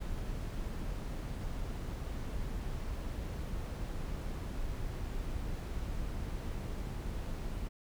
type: noise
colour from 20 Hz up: brown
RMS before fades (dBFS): -38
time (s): 0-7.69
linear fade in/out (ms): 20
effects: none